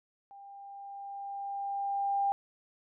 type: tone with level ramp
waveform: sine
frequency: 797 Hz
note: G5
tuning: 28 cents sharp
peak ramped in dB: -48 to -25 dBFS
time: 0.31-2.32 s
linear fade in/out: 0 ms
effects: none